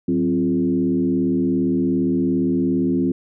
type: tone with frequency modulation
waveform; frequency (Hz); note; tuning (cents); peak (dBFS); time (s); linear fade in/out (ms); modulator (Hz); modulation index
sine; 263.6; C4; +13; -16; 0.08-3.12; 5; 77.4; 1.1
effects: none